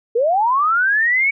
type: linear sweep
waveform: sine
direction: up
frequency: 440 to 2259 Hz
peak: -13 dBFS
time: 0.15-1.31 s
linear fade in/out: 10 ms
effects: none